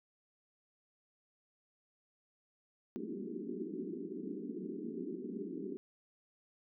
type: band-pass noise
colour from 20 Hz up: white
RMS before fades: -42 dBFS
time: 2.96-5.77 s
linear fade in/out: 0 ms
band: 180 to 410 Hz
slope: 96 dB/octave
effects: none